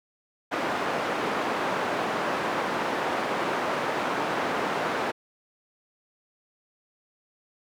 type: band-pass noise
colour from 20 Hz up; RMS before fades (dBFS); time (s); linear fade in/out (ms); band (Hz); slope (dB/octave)
white; -28; 0.51-5.12; 20; 230 to 1200; 12
effects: none